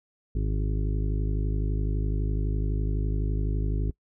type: harmonic tone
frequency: 51.91 Hz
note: G#1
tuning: in tune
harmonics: 1 / 2 / 3 / 5 / 6 / 7 / 8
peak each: -25 / -31 / -35 / -39 / -41 / -42 / -43 dBFS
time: 0.35-3.91 s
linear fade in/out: 5 ms
effects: noise-tail reverb RT60 0.1 s tail -23 dB re dry